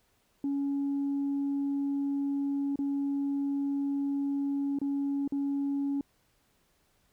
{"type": "tone with dropouts", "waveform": "sine", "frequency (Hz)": 280, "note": "C#4", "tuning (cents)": 18, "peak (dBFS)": -26, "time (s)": [0.44, 6.01], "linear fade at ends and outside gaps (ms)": 2, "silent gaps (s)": [[2.758, 2.789], [4.788, 4.815], [5.277, 5.322]], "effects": ["tanh soft clip ceiling -25 dBFS", "pink hiss -70 dBFS RMS until 7.12 s"]}